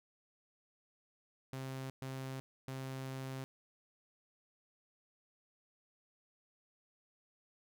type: tone bursts at uneven times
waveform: sawtooth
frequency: 132.5 Hz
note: C3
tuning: 22 cents sharp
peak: -37 dBFS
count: 3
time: 1.53-1.9 / 2.02-2.4 / 2.68-3.44 s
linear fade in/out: 0 ms
effects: none